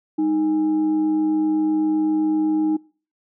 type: tone with frequency modulation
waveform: sine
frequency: 311.1 Hz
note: D#4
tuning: in tune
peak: -17 dBFS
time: 0.18-2.77 s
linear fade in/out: 10 ms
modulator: 510 Hz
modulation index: 0.27
effects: noise-tail reverb RT60 0.4 s tail -24 dB re dry